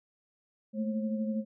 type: tone cluster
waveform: sine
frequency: 216.8 / 229.1 / 537 Hz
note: A3 / A#3 / C5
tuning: -25 / -30 / +45 cents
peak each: -30 / -39 / -39 dBFS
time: 0.73-1.45 s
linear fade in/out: 50 ms
effects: none